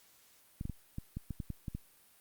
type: clicks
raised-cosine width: 5 ms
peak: -26 dBFS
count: 10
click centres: 0.611 / 0.654 / 0.697 / 0.984 / 1.17 / 1.307 / 1.402 / 1.503 / 1.682 / 1.75 s
effects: white hiss -64 dBFS RMS until 2.2 s + Opus 48 kbps